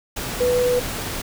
sine tone in noise, 493.9 Hz, B4, in tune, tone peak -16 dBFS, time 0.4-0.8 s, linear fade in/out 10 ms, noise pink, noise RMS -28 dBFS, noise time 0.16-1.22 s, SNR +9 dB, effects none

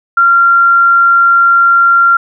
sine tone, 1380 Hz, F6, 21 cents flat, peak -4 dBFS, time 0.17-2.17 s, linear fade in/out 5 ms, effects none

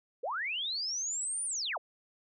sine linear two-way sweep, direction up then down, 415.3 to 9520 to 415.3 Hz, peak -32 dBFS, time 0.23-1.78 s, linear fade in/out 10 ms, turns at 1.45 s, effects none

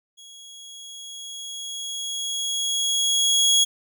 25% pulse tone with level ramp, 3322 Hz, G#7, in tune, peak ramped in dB -40 to -11 dBFS, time 0.17-3.65 s, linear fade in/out 20 ms, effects none

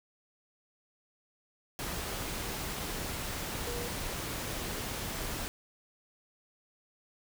sine tone in noise, 479.6 Hz, A#4, 49 cents sharp, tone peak -39 dBFS, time 3.67-3.88 s, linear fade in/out 0 ms, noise pink, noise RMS -37 dBFS, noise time 1.79-5.48 s, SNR -5 dB, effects none

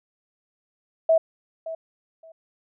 sine tone with echo, 650 Hz, E5, 24 cents flat, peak -14 dBFS, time 1.09-1.18 s, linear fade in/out 5 ms, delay 570 ms, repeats 2, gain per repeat -15 dB, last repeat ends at 2.32 s, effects none

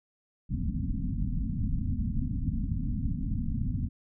pink low-pass noise, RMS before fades -30 dBFS, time 0.49-3.89 s, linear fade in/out 20 ms, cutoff 270 Hz, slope 96 dB/octave, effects none

